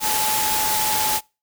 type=tone in noise; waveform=sine; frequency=860 Hz; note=A5; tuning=40 cents flat; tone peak=-24 dBFS; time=0-1.21 s; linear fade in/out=50 ms; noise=white; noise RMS=-22 dBFS; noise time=0-1.21 s; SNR=-5 dB; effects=noise-tail reverb RT60 0.3 s tail -26 dB re dry

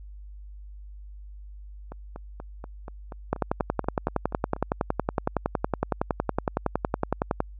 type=two click trains; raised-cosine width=1 ms; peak=-9 / -24 dBFS; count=45 / 12; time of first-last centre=3.33-7.404 / 1.92-4.564 s; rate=10.8 / 4.16 Hz; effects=added 50 Hz sine -40 dBFS peak until 7.59 s

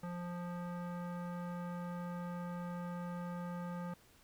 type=tone with low-pass filter; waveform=square; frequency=175.4 Hz; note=F3; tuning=8 cents sharp; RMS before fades=-42 dBFS; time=0.03-3.94 s; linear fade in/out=5 ms; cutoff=1300 Hz; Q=1.8; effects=pink hiss -65 dBFS RMS until 4.23 s

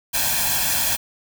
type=noise with comb filter; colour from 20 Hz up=white; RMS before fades=-21 dBFS; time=0.13-0.97 s; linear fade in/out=20 ms; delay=1.2 ms; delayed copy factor=+0.8; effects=none

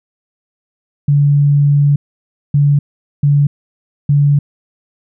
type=tone bursts at uneven times; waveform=sine; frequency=143.7 Hz; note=D3; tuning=37 cents flat; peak=-7 dBFS; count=4; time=1.08-1.96 / 2.54-2.79 / 3.23-3.47 / 4.09-4.39 s; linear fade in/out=5 ms; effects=none

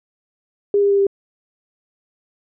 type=tone with pitch steps; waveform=sine; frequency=405.5 / 402.2 / 399 / 395.8 Hz; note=G#4 / G4 / G4 / G4; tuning=-41 / +44 / +31 / +17 cents; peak=-12 dBFS; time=0.74-1.068 s; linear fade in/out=2 ms; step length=82 ms; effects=none

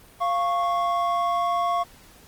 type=tone pair together; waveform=triangle; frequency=695.5 / 1104 Hz; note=F5 / C#6; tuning=-7 / -7 cents; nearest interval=minor sixth; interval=800 cents; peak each=-22 dBFS; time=0.2-1.84 s; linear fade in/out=20 ms; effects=pink hiss -51 dBFS RMS until 2.27 s + Opus 32 kbps

